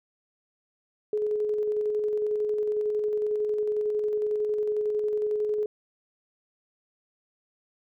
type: tone with tremolo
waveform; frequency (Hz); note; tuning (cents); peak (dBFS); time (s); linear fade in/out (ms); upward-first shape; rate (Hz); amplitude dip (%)
sine; 422.6; G#4; +30; -23; 1.13-5.66; 2; square; 11; 25
effects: none